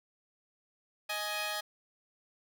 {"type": "tone pair together", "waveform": "10% pulse", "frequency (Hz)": [625.5, 835], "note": ["D#5", "G#5"], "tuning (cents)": [9, 9], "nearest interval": "perfect fourth", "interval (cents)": 500, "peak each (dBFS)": -28, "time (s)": [1.09, 1.61], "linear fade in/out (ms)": 10, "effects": []}